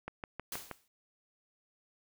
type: click train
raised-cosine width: 0.5 ms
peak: -24 dBFS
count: 5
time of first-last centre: 0.08-0.713 s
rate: 6.32 Hz
type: noise with exponential decay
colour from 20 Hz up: white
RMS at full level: -38 dBFS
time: 0.52-0.88 s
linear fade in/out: 2 ms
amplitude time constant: 77 ms
effects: none